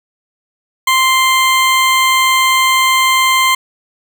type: tone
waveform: 20% pulse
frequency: 1046.5 Hz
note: C6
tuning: in tune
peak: -4 dBFS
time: 0.87-3.55 s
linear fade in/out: 5 ms
effects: none